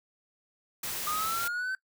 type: noise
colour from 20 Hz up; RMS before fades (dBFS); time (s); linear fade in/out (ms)
white; -35; 0.83-1.48; 5
type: linear sweep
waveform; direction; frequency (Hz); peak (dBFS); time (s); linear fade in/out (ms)
triangle; up; 1211 to 1546; -28; 1.07-1.75; 2
effects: noise-tail reverb RT60 0.1 s tail -20 dB re dry